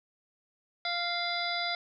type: harmonic tone with a mistuned harmonic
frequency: 697 Hz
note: F5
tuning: 4 cents flat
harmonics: 1 / 2 / 3 / 5 / 6 / 7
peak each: -35 / -38 / -35 / -38 / -38 / -37 dBFS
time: 0.85-1.75 s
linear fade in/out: 2 ms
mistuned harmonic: 6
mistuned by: -87 cents
effects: none